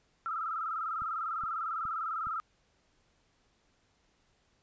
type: tone with vibrato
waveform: sine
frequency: 1294 Hz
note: E6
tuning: 32 cents flat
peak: -32 dBFS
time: 0.26-2.4 s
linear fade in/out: 0 ms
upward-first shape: square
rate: 20 Hz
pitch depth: 73 cents each way
type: click train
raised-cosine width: 5 ms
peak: -37 dBFS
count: 4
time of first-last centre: 1.02-2.27 s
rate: 2.4 Hz
effects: pink hiss -71 dBFS RMS until 4.62 s + resampled to 16000 Hz

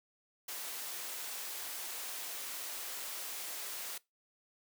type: high-pass noise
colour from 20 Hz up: white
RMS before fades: -42 dBFS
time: 0.48-3.98 s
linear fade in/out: 5 ms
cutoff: 390 Hz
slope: 12 dB/octave
effects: noise-tail reverb RT60 0.2 s tail -22 dB re dry

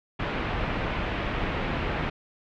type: low-pass noise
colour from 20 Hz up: pink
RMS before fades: -29 dBFS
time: 0.19-2.1 s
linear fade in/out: 10 ms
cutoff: 2900 Hz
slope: 24 dB/octave
effects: none

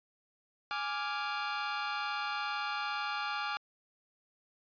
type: chord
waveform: sawtooth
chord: D diminished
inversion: second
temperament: equal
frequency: 830.6 / 1174.7 / 1396.9 Hz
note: Ab5 / D6 / F6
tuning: 0 / 0 / 0 cents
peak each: -34 dBFS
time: 0.71-3.57 s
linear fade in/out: 0 ms
effects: resampled to 11025 Hz

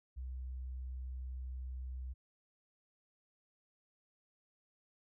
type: tone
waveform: sine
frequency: 63.8 Hz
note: C2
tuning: 43 cents flat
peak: -40 dBFS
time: 0.16-2.14 s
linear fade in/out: 20 ms
effects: none

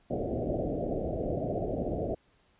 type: low-pass noise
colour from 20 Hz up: white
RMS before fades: -32 dBFS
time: 0.1-2.15 s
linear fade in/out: 10 ms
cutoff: 700 Hz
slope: 96 dB/octave
effects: pink hiss -67 dBFS RMS until 2.59 s + resampled to 8000 Hz

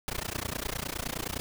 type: noise with amplitude modulation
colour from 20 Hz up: pink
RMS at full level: -31 dBFS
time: 0.08-1.4 s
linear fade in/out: 0 ms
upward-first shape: sine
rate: 29.7 Hz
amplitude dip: 100%
effects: none

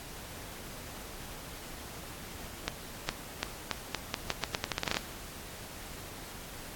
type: accelerating click train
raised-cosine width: 0.2 ms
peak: -11 dBFS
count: 17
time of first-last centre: 2.68-4.969 s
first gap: 410 ms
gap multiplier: 0.83
effects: pink hiss -45 dBFS RMS until 6.75 s + AAC 64 kbps

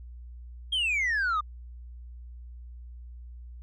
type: exponential sweep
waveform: sine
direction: down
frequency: 3277 to 1190 Hz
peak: -22 dBFS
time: 0.72-1.41 s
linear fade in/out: 10 ms
effects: tanh soft clip ceiling -23 dBFS + added 60 Hz sine -41 dBFS peak until 3.62 s

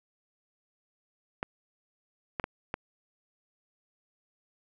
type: clicks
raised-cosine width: 0.5 ms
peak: -16 dBFS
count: 4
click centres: 1.429 / 2.398 / 2.441 / 2.741 s
effects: none

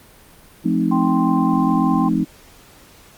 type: chord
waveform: sine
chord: F dominant seventh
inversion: none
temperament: equal with one note detuned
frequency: 174.61 / 216.2 / 261.6 / 311.1 Hz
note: F3 / A3 / C4 / Eb4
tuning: 0 / -30 / 0 / 0 cents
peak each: -21 dBFS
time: 0.64-2.25 s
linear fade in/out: 20 ms
type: harmonic tone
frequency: 261.6 Hz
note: C4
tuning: in tune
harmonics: 1 / 3 / 4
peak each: -16 / -24 / -23 dBFS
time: 0.91-2.09 s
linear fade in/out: 10 ms
effects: pink hiss -47 dBFS RMS until 3.17 s + Opus 32 kbps

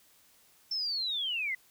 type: linear sweep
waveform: sine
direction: down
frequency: 5400 to 1975.5 Hz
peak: -30 dBFS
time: 0.71-1.55 s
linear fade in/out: 5 ms
effects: white hiss -63 dBFS RMS until 1.7 s

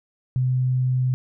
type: tone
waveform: sine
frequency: 127.8 Hz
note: C3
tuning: 40 cents flat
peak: -18 dBFS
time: 0.36-1.14 s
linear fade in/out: 0 ms
effects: none

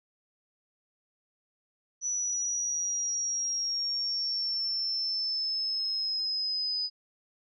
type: exponential sweep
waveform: sine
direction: down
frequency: 5930 to 4978 Hz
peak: -28 dBFS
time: 2.01-6.9 s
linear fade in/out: 50 ms
effects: none

